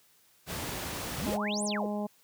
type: noise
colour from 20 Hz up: pink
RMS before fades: -36 dBFS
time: 0.46-1.38 s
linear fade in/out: 50 ms
type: exponential two-way sweep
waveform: sine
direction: up then down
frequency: 119.6 to 10540 to 381.2 Hz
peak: -33 dBFS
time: 1.18-1.86 s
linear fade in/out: 0 ms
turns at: 1.64 s
type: harmonic tone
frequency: 207.7 Hz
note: G#3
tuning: in tune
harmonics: 1 / 2 / 3 / 4 / 5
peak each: -32 / -40 / -37 / -40 / -48 dBFS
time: 1.26-2.07 s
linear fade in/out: 10 ms
effects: white hiss -64 dBFS RMS until 2.23 s + high-pass 60 Hz 12 dB/octave